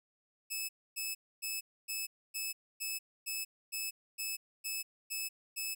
10% pulse tone bursts, 2602 Hz, E7, 23 cents flat, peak -27 dBFS, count 12, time 0.5-5.75 s, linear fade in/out 20 ms, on 190 ms, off 270 ms, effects none

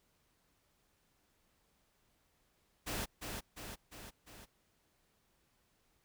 pink noise with echo, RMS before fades -39 dBFS, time 2.86-3.06 s, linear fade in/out 20 ms, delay 350 ms, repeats 4, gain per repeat -4 dB, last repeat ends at 4.46 s, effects pink hiss -75 dBFS RMS until 6.04 s

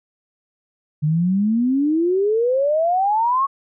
sine exponential sweep, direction up, 146.83 to 1122 Hz, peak -15 dBFS, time 1.02-3.47 s, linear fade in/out 20 ms, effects none

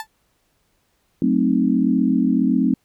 30% pulse tone with exponential decay, 880 Hz, A5, in tune, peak -21 dBFS, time 0-0.07 s, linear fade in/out 1 ms, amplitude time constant 15 ms
sine chord, F# diminished seventh, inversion none, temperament equal with one note detuned, 185 / 220 / 261.6 / 309.3 Hz, F#3 / A3 / C4 / Eb4, 0 / 0 / 0 / -10 cents, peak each -22 / -20 / -18 / -23 dBFS, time 1.22-2.74 s, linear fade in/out 2 ms
effects pink hiss -66 dBFS RMS until 2.84 s

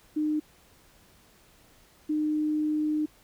sine tone bursts at uneven times, 304.7 Hz, D#4, 36 cents flat, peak -24 dBFS, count 2, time 0.16-0.4 / 2.09-3.06 s, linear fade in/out 10 ms, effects pink hiss -59 dBFS RMS until 3.23 s

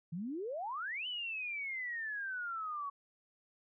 sine exponential two-way sweep, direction up then down, 155.1 to 3037 to 1109 Hz, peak -37 dBFS, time 0.12-2.9 s, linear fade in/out 10 ms, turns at 1.07 s, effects none

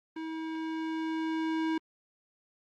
square tone with level ramp, 320.7 Hz, E4, 48 cents flat, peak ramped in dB -36 to -28 dBFS, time 0.16-1.78 s, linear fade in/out 5 ms, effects low-pass 3000 Hz 12 dB/octave + Opus 24 kbps

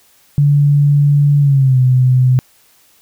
sine tone with pitch glide, 144.2 to 127.73 Hz, D3 to C3, -31 to -41 cents, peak -7 dBFS, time 0.38-2.39 s, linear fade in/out 0 ms, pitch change -210 cents, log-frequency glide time 1.4-1.79 s, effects white hiss -51 dBFS RMS until 3.01 s

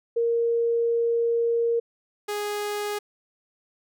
sine / sawtooth tone pair in turn, 466.2 / 414.4 Hz, A#4 / G#4, 0 / -4 cents, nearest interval major second, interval 204 cents, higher first, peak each -20 / -23 dBFS, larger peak first, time 0.16-1.8 / 2.28-2.99 s, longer first, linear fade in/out 10 ms, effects none

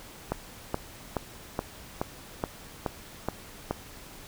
click train, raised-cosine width 1 ms, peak -13 dBFS, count 9, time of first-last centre 0.32-3.71 s, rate 2.36 Hz, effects pink hiss -47 dBFS RMS until 4.27 s

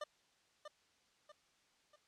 25% pulse tone with echo, 600 Hz, D5, 37 cents sharp, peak -37 dBFS, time 0.01-0.04 s, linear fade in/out 5 ms, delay 640 ms, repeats 3, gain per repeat -7 dB, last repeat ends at 1.96 s, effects white hiss -73 dBFS RMS until 2.07 s + low-pass 6000 Hz 12 dB/octave

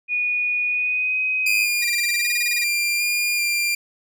sine tone with pitch glide, 2460 to 2520 Hz, D#7 to D#7, -20 to +21 cents, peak -19 dBFS, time 0.08-1.68 s, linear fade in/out 50 ms, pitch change +41 cents, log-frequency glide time 0.67-1.2 s
sawtooth tone with vibrato, 2400 Hz, D7, 37 cents sharp, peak -16 dBFS, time 1.46-3.75 s, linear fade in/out 5 ms, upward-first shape square, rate 1.3 Hz, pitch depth 11 cents each way
sawtooth tone bursts, 1920 Hz, B6, 49 cents flat, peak -23 dBFS, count 16, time 1.82-2.64 s, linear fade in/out 5 ms, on 25 ms, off 28 ms
effects none

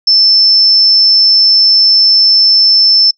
sine tone, 5300 Hz, E8, 9 cents sharp, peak -4 dBFS, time 0.07-3.11 s, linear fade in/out 5 ms, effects noise-tail reverb RT60 0.1 s tail -26 dB re dry

